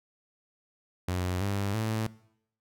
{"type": "tone with pitch steps", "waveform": "sawtooth", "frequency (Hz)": [90.6, 99.95, 110.26], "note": ["F#2", "G2", "A2"], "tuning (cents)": [-36, 34, 4], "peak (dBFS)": -24, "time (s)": [1.08, 2.07], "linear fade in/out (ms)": 5, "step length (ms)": 330, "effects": ["noise-tail reverb RT60 0.7 s tail -20 dB re dry"]}